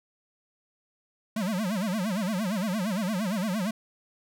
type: tone with vibrato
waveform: square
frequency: 200 Hz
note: G3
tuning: 35 cents sharp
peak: -27 dBFS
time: 1.36-3.71 s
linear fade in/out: 5 ms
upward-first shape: sine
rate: 8.7 Hz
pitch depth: 220 cents each way
effects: none